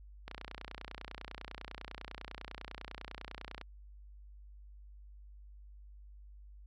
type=click train; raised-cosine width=0.3 ms; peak=-27 dBFS; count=101; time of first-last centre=0.28-3.613 s; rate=30 Hz; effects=added 50 Hz sine -51 dBFS peak until 6.66 s